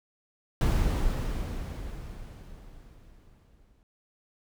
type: noise with exponential decay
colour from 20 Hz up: brown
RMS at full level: -22 dBFS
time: 0.61-3.83 s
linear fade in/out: 1 ms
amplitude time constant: 700 ms
effects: none